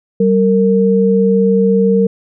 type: tone pair together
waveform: sine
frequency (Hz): 193.03 / 459.1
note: G3 / A#4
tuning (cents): -26 / -26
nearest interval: octave + minor third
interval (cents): 1500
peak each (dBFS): -11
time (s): 0.2-2.07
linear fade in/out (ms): 5
effects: none